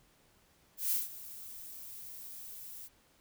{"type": "noise with ADSR envelope", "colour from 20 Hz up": "violet", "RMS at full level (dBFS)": -30, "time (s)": [0.77, 2.89], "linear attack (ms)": 140, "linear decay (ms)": 170, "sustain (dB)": -17, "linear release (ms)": 35, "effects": ["pink hiss -67 dBFS RMS until 3.2 s"]}